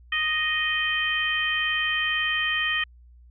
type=harmonic tone; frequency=622 Hz; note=D#5; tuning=1 cent flat; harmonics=2 / 3 / 4 / 5; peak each=-33 / -25 / -29 / -28 dBFS; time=0.12-2.84 s; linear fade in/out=5 ms; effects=added 60 Hz sine -48 dBFS peak until 3.3 s